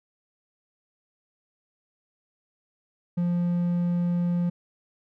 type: tone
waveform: triangle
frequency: 174.61 Hz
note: F3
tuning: in tune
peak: -20 dBFS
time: 3.17-4.5 s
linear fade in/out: 10 ms
effects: none